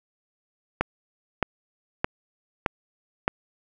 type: click train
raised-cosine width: 0.5 ms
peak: -6 dBFS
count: 5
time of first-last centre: 0.81-3.279 s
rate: 1.62 Hz
effects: none